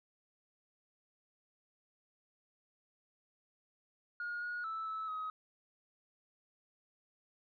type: tone with pitch steps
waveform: sine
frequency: 1431 / 1445 / 1315 / 1305 / 1266 Hz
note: F6 / F#6 / E6 / E6 / D#6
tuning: +42 / -41 / -5 / -18 / +30 cents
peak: -36 dBFS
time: 4.2-5.3 s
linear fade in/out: 2 ms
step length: 220 ms
effects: tanh soft clip ceiling -34 dBFS